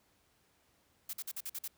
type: noise bursts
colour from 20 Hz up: blue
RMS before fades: -40 dBFS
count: 7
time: 1.09-1.679 s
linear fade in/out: 5 ms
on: 43 ms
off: 48 ms
effects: pink hiss -71 dBFS RMS until 1.77 s + high-pass 60 Hz 12 dB/octave